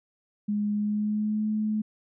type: tone with pitch glide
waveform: sine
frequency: 207.7 to 214.4 Hz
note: G#3 to A3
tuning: 0 to -45 cents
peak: -24 dBFS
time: 0.48-1.82 s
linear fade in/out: 10 ms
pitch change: +55 cents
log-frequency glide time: 0.72-1.47 s
effects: none